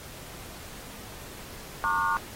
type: tone cluster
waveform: sine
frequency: 914 / 1095 / 1189 / 1440 Hz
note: A#5 / C#6 / D6 / F#6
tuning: -34 / -22 / +21 / -47 cents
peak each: -29 dBFS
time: 1.84-2.17 s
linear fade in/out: 0 ms
effects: pink hiss -44 dBFS RMS until 2.35 s + AAC 48 kbps